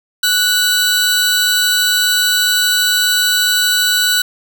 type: tone pair together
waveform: sawtooth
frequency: 1480 / 3951 Hz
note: F#6 / B7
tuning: 0 / 0 cents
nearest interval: octave + perfect fourth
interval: 1700 cents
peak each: -11 dBFS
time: 0.23-4.22 s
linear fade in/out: 5 ms
effects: none